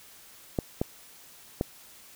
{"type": "clicks", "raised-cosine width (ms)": 2, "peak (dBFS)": -12, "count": 3, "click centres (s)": [0.588, 0.815, 1.611], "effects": ["white hiss -52 dBFS RMS until 2.15 s"]}